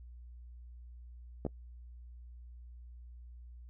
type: clicks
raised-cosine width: 2 ms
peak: -22 dBFS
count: 2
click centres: 1.451 / 1.465 s
effects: noise-tail reverb RT60 0.1 s tail -24 dB re dry + added 60 Hz sine -48 dBFS peak until 3.69 s